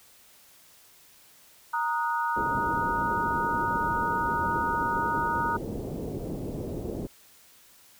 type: chord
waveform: sine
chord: D# minor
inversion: second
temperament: equal with one note detuned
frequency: 932.3 / 1244.5 / 1463.8 Hz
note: A#5 / D#6 / F#6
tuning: 0 / 0 / -19 cents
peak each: -27 / -31 / -32 dBFS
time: 1.73-5.57 s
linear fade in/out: 10 ms
type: low-pass noise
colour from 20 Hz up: white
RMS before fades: -34 dBFS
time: 2.36-7.07 s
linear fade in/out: 10 ms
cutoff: 470 Hz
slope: 24 dB/octave
effects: white hiss -56 dBFS RMS until 7.99 s